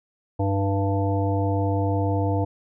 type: harmonic tone with a mistuned harmonic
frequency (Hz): 98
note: G2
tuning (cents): 0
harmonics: 1 / 3 / 5 / 7 / 9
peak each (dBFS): -22 / -27 / -29 / -30 / -32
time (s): 0.39-2.45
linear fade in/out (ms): 10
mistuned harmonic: 3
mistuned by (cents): +35
effects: none